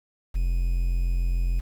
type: tone with quantisation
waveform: triangle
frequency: 43.51 Hz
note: F1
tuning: 6 cents flat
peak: -19 dBFS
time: 0.34-1.61 s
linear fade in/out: 20 ms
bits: 8
effects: none